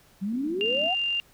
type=exponential sweep; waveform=sine; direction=up; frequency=185 to 780 Hz; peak=-26 dBFS; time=0.21-0.95 s; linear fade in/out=20 ms
type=band-pass noise; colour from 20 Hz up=pink; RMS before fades=-41 dBFS; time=0.32-0.9 s; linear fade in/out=2 ms; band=200 to 310 Hz; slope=48 dB/octave
type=tone; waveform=sine; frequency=2794 Hz; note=F7; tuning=in tune; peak=-24 dBFS; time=0.61-1.2 s; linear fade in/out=0 ms
type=click train; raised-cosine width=0.2 ms; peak=-31 dBFS; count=25; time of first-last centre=0.66-1.195 s; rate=44.9 Hz
effects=pink hiss -58 dBFS RMS until 1.33 s